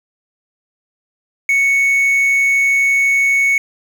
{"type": "tone with quantisation", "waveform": "triangle", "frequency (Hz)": 2217, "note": "C#7", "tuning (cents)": 0, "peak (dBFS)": -9, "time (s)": [1.49, 3.58], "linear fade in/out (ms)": 2, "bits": 6, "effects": []}